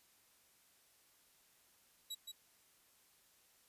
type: tone with echo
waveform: sawtooth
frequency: 3887 Hz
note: B7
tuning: 28 cents flat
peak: -39 dBFS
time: 2.1-2.15 s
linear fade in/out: 10 ms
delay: 170 ms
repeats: 1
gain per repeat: -4 dB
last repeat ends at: 2.32 s
effects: white hiss -70 dBFS RMS until 3.68 s + resampled to 32000 Hz